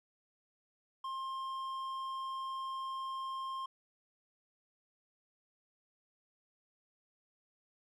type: tone with hard clipping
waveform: sine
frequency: 1061 Hz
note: C6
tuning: 24 cents sharp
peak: -39 dBFS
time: 1.04-3.66 s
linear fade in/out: 5 ms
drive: 6 dB
effects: none